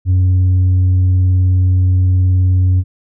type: tone with tanh clipping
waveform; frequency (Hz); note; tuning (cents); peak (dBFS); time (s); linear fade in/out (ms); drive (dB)
sine; 91.9; F#2; -11; -9; 0.05-2.84; 50; 2
effects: none